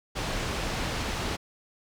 pink low-pass noise, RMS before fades -31 dBFS, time 0.15-1.37 s, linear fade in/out 20 ms, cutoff 5700 Hz, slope 12 dB/octave, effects none

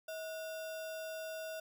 sine tone with sample-and-hold, 640 Hz, D#5, 49 cents sharp, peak -40 dBFS, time 0.08-1.6 s, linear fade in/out 5 ms, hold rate 2100 Hz, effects none

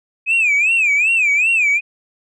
sine tone with vibrato, 2489 Hz, D#7, in tune, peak -10 dBFS, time 0.26-1.81 s, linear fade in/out 50 ms, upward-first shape sine, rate 2.6 Hz, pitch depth 170 cents each way, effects tanh soft clip ceiling -10 dBFS

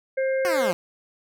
harmonic tone, 530 Hz, C5, 22 cents sharp, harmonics 1 / 3 / 4, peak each -21 / -34 / -35 dBFS, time 0.17-0.72 s, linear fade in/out 10 ms
10% pulse linear sweep, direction down, 376.2 to 163.1 Hz, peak -17 dBFS, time 0.45-0.73 s, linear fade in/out 0 ms
effects none

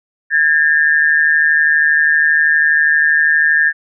sine tone pair together, 1638 / 1790.5 Hz, G#6 / A6, -24 / +30 cents, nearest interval major second, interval 154 cents, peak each -12 dBFS, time 0.3-3.73 s, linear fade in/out 50 ms, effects none

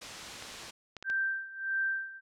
white noise, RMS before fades -41 dBFS, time 0.01-0.71 s, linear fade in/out 10 ms
clicks, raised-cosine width 0.2 ms, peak -25 dBFS, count 4, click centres 0.424 / 0.967 / 1.026 / 1.1 s
sine tone with tremolo, 1568 Hz, G6, in tune, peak -27 dBFS, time 1.04-2.21 s, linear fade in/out 50 ms, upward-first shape sine, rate 1.6 Hz, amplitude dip 85%
effects low-pass 6000 Hz 12 dB/octave

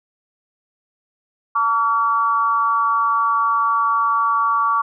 sine tone with amplitude modulation, 1142 Hz, D6, 49 cents flat, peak -11 dBFS, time 1.55-4.82 s, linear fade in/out 10 ms, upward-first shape sine, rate 240 Hz, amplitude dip 80%, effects none

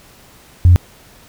sine tone, 88.4 Hz, F2, 22 cents sharp, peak -3 dBFS, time 0.65-0.76 s, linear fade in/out 0 ms, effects tanh soft clip ceiling 0 dBFS + pink hiss -45 dBFS RMS until 1.28 s

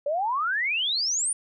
sine exponential sweep, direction up, 554.4 to 9580 Hz, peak -23 dBFS, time 0.06-1.33 s, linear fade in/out 5 ms, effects none

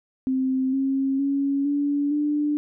sine tone with pitch steps, 261.6 / 269.7 / 278.1 / 286.8 / 295.7 Hz, C4 / C#4 / C#4 / D4 / D4, 0 / -47 / +6 / -41 / +12 cents, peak -20 dBFS, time 0.27-2.57 s, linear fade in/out 0 ms, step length 460 ms, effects none

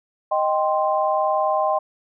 sine chord, C minor, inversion first, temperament equal, 622.3 / 784 / 1046.5 Hz, Eb5 / G5 / C6, 0 / 0 / 0 cents, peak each -21 / -22 / -23 dBFS, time 0.31-1.79 s, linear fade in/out 10 ms, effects none

